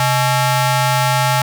sawtooth ring-modulated tone, 493.9 Hz, B4, in tune, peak -6 dBFS, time 0-1.42 s, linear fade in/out 2 ms, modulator 361 Hz, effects none

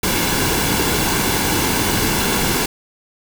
pink noise with comb filter, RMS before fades -18 dBFS, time 0.03-2.66 s, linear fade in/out 5 ms, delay 1.6 ms, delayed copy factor -0.5, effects none

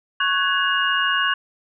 sine tone cluster, 1105 / 1493 / 1667 / 2845 Hz, C#6 / F#6 / G#6 / F7, -6 / +15 / +6 / +31 cents, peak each -23 dBFS, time 0.2-1.34 s, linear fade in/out 5 ms, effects none

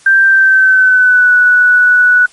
sine tone with pitch glide, 1574 to 1477.1 Hz, G6 to F#6, +7 to -3 cents, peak -4 dBFS, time 0.06-2.26 s, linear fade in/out 5 ms, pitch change -110 cents, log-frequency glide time 0.25-1.32 s, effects white hiss -43 dBFS RMS until 2.32 s + MP3 48 kbps

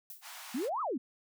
violet noise with exponential decay, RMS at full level -43 dBFS, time 0.1-0.34 s, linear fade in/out 2 ms, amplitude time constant 51 ms
pink high-pass noise, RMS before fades -47 dBFS, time 0.21-0.7 s, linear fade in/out 50 ms, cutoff 730 Hz, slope 48 dB/octave
sine exponential two-way sweep, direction up then down, 220 to 1318.5 to 220 Hz, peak -31 dBFS, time 0.54-0.98 s, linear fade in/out 10 ms, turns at 0.81 s
effects none

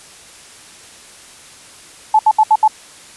sine tone bursts, 866 Hz, A5, 28 cents flat, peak -6 dBFS, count 5, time 2.14-2.679 s, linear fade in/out 5 ms, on 51 ms, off 71 ms, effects white hiss -40 dBFS RMS until 3.16 s + resampled to 24000 Hz

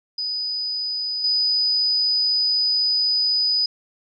sine tone with level steps, 4978 Hz, D#8, in tune, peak -23 / -17 dBFS, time 0.18-3.66 s, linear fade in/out 5 ms, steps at 1.24 s, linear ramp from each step 2 ms, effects none

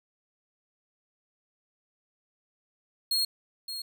40% pulse tone with echo, 4271 Hz, C8, 35 cents sharp, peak -23 dBFS, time 3.11-3.25 s, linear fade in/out 5 ms, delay 570 ms, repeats 1, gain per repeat -10 dB, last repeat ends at 3.82 s, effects none

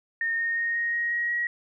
sine tone with pitch steps, 1834 / 1845.7 / 1857.5 / 1869.3 / 1881.2 / 1893.2 / 1905.3 Hz, A#6 / A#6 / A#6 / A#6 / A#6 / A#6 / A#6, -29 / -18 / -7 / +4 / +15 / +26 / +37 cents, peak -24 dBFS, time 0.21-1.47 s, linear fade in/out 2 ms, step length 180 ms, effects none

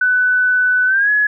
sine tone with pitch glide, 1497 to 1690.1 Hz, F#6 to G#6, +20 to +30 cents, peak -11 dBFS, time 0.01-1.27 s, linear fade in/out 5 ms, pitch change +210 cents, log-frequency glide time 0.86-1.1 s, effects none

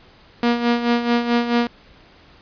sawtooth tone with tremolo, 237.9 Hz, A#3, 35 cents sharp, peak -10 dBFS, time 0.43-1.67 s, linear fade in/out 2 ms, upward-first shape sine, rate 4.6 Hz, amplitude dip 65%, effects pink hiss -49 dBFS RMS until 2.41 s + resampled to 11025 Hz

